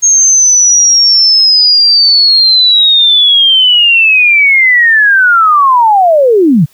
sine linear sweep, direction down, 6500 to 130 Hz, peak -3 dBFS, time 0.02-6.66 s, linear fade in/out 20 ms, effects white hiss -47 dBFS RMS until 6.73 s

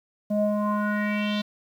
square tone with low-pass filter sweep, 208.5 Hz, G#3, 7 cents sharp, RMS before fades -25 dBFS, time 0.3-1.42 s, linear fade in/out 10 ms, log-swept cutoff 510 to 3900 Hz, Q 4.5, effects 9-bit

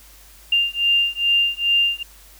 sine beating tone pair, 2794 / 2796.4 Hz, F7 / F7, 0 / +2 cents, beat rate 2.4 Hz, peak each -19 dBFS, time 0.52-2.03 s, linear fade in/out 5 ms, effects added 50 Hz sine -48 dBFS peak until 2.39 s + white hiss -48 dBFS RMS until 2.39 s

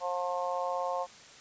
harmonic tone, 178.4 Hz, F3, 37 cents sharp, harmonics 3 / 4 / 5 / 6, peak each -34 / -35 / -36 / -37 dBFS, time 0-1.07 s, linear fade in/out 50 ms, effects white hiss -52 dBFS RMS until 1.4 s + resampled to 16000 Hz

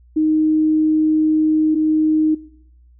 sine tone pair in turn, 311.1 / 311.1 Hz, D#4 / D#4, 0 / 0 cents, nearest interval unison, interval 0 cents, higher neither, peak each -13 / -13 dBFS, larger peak neither, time 0.16-1.75 / 1.75-2.35 s, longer first, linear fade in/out 10 ms, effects noise-tail reverb RT60 0.8 s tail -21 dB re dry + added 60 Hz sine -46 dBFS peak until 2.99 s

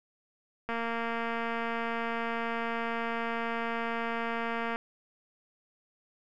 click train, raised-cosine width 0.5 ms, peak -19 dBFS, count 941, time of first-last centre 0.69-4.759 s, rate 231 Hz, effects none

